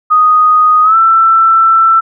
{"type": "tone with pitch glide", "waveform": "sine", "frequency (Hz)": [1244.5, 1333.8], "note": ["D#6", "E6"], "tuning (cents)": [0, 20], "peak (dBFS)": -4, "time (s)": [0.1, 2.01], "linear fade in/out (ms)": 20, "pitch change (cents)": 120, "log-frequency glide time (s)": [0.83, 0.96], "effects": []}